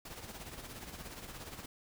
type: noise with tremolo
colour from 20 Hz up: pink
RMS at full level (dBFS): -45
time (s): 0.05-1.66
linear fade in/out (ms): 5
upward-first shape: sine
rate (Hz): 17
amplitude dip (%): 55
effects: none